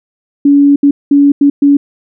sine tone bursts at uneven times, 283.9 Hz, C#4, 41 cents sharp, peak -3 dBFS, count 5, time 0.45-0.76 / 0.83-0.91 / 1.11-1.32 / 1.41-1.5 / 1.62-1.77 s, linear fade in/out 5 ms, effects none

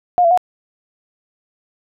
sine tone with pitch steps, 712 / 675 / 725 Hz, F5 / E5 / F#5, +33 / +41 / -35 cents, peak -9 dBFS, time 0.18-0.375 s, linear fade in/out 0 ms, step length 65 ms, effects none

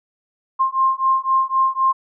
sine beating tone pair, 1057 / 1060.9 Hz, C6 / C6, +17 / +24 cents, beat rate 3.9 Hz, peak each -18 dBFS, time 0.59-1.93 s, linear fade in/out 20 ms, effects none

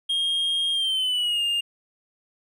triangle tone with pitch glide, 3235 to 2816 Hz, G#7 to F7, -46 to +14 cents, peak -20 dBFS, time 0.09-1.61 s, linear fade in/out 10 ms, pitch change -240 cents, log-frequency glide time 0.72-1.43 s, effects none

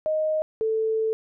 sine tone pair in turn, 622.3 / 441.7 Hz, D#5 / A4, 0 / +7 cents, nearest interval tritone, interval 593 cents, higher first, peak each -21 dBFS, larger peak neither, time 0.06-0.42 / 0.61-1.13 s, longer second, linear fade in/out 0 ms, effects none

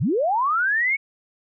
sine linear sweep, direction up, 85.5 to 2244 Hz, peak -18 dBFS, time 0-0.97 s, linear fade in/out 20 ms, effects none

